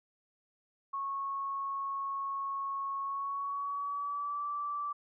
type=tone with pitch glide; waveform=sine; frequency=1100 to 1163.4 Hz; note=C#6 to D6; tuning=-14 to -17 cents; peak=-33 dBFS; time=0.93-4.93 s; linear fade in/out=10 ms; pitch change=+97 cents; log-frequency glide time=3.02-4.46 s; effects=none